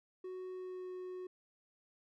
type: tone with pitch glide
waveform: triangle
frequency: 370 to 366.8 Hz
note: F#4 to F#4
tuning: 0 to -15 cents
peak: -40 dBFS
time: 0.24-1.27 s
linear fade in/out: 5 ms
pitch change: -15 cents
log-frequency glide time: 0.51-0.91 s
effects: none